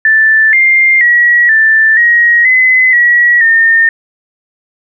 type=tone with pitch steps; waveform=sine; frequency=1763 / 2107 / 1918 / 1770 / 1890 / 2029 / 1922 / 1821 Hz; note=A6 / C7 / A#6 / A6 / A#6 / B6 / B6 / A#6; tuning=+3 / +12 / +49 / +10 / +23 / +46 / -48 / -41 cents; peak=-4 dBFS; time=0.05-3.89 s; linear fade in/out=2 ms; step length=480 ms; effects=none